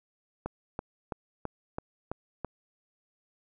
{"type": "click train", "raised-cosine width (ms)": 1, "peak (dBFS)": -19, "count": 7, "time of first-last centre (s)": [0.46, 2.447], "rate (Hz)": 3.02, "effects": []}